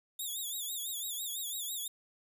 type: tone with vibrato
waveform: 5% pulse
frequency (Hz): 3573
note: A7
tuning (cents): +26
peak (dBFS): -29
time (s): 0.19-1.88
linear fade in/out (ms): 5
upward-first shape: sine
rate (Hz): 6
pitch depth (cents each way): 120
effects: none